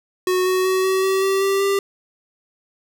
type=tone with pitch steps; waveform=square; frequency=367.6 / 371.4 / 375.3 / 379.2 / 383.2 / 387.2 / 391.3 / 395.4 Hz; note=F#4 / F#4 / F#4 / F#4 / G4 / G4 / G4 / G4; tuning=-11 / +7 / +25 / +43 / -39 / -21 / -3 / +15 cents; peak=-17 dBFS; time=0.27-1.79 s; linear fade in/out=2 ms; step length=190 ms; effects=none